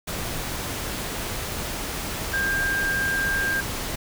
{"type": "tone in noise", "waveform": "sine", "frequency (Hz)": 1596, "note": "G6", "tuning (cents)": 31, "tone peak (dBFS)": -22, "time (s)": [2.33, 3.61], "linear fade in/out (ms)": 10, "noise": "pink", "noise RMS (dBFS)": -30, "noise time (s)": [0.07, 3.96], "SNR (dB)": 5, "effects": []}